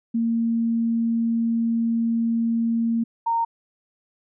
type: tone pair in turn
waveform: sine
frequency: 230 / 922.4 Hz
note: A#3 / A#5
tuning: -23 / -19 cents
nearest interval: 2 octaves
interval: 2404 cents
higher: second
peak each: -19 dBFS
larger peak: neither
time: 0.14-3.04 / 3.26-3.45 s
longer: first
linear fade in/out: 10 ms
effects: none